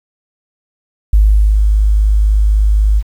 sine tone with ADSR envelope, 51.91 Hz, G#1, in tune, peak -4 dBFS, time 1.13-3.03 s, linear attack 5 ms, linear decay 420 ms, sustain -3 dB, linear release 51 ms, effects 7-bit

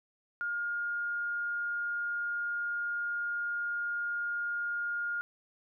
sine tone, 1418 Hz, F6, 26 cents sharp, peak -31 dBFS, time 0.41-5.21 s, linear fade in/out 0 ms, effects none

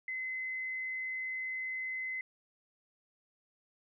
sine tone, 2045 Hz, C7, 40 cents flat, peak -35 dBFS, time 0.08-2.21 s, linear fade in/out 2 ms, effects none

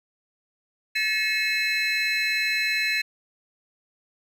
triangle tone cluster, 1731 / 1899 / 2174 / 2591 / 4069 Hz, A6 / A#6 / C#7 / E7 / C8, -29 / +32 / -34 / -30 / -49 cents, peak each -27 / -33 / -26 / -25 / -28 dBFS, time 0.95-3.02 s, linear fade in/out 10 ms, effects none

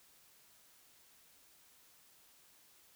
silence, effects white hiss -65 dBFS RMS until 2.95 s

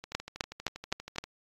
two click trains, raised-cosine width 0.2 ms, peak -24 / -11 dBFS, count 16 / 5, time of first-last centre 0.04-1.24 / 0.15-1.184 s, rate 12.5 / 3.87 Hz, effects AAC 32 kbps

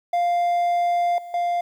triangle tone with level steps, 698.5 Hz, F5, in tune, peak -16 / -32 / -18 dBFS, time 0.13-1.61 s, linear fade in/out 5 ms, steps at 1.18 / 1.34 s, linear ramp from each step 2 ms, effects 9-bit

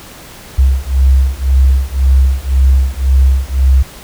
sine beating tone pair, 65.41 / 67.31 Hz, C2 / C2, 0 / +50 cents, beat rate 1.9 Hz, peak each -10 dBFS, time 0.58-3.83 s, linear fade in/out 10 ms, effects pink hiss -34 dBFS RMS until 4.03 s

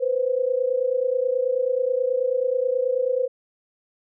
sine tone pair together, 492.2 / 521.5 Hz, B4 / C5, -6 / -6 cents, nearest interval minor second, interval 100 cents, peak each -23 / -22 dBFS, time 0-3.28 s, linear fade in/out 20 ms, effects none

